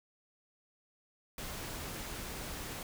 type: noise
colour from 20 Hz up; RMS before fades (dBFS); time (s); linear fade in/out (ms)
pink; -42; 1.38-2.83; 2
effects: none